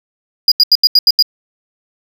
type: tone bursts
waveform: triangle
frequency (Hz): 4882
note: D#8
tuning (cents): -34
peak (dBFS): -3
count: 7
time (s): 0.48-1.225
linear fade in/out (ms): 2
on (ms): 37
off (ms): 81
effects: none